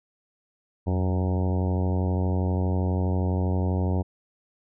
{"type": "harmonic tone with a mistuned harmonic", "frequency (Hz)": 92.4, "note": "F#2", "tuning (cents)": -2, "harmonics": [1, 2, 3, 4, 5, 6, 7, 8, 9, 10], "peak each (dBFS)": [-23, -29, -33, -35, -37, -39, -40, -41, -42, -43], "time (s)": [0.86, 4.03], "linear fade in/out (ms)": 20, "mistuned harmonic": 1, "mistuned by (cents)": -100, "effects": []}